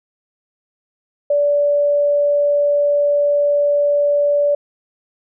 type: tone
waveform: sine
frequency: 579 Hz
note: D5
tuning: 25 cents flat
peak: -12 dBFS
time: 1.3-4.55 s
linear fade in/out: 5 ms
effects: none